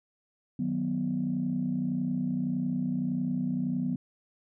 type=chord; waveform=sine; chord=B major; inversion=first; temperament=just; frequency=154.34 / 185.21 / 246.9 Hz; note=D#3 / F#3 / B3; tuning=-14 / +2 / 0 cents; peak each=-34 / -31 / -29 dBFS; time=0.59-3.96 s; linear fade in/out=5 ms; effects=tanh soft clip ceiling -19 dBFS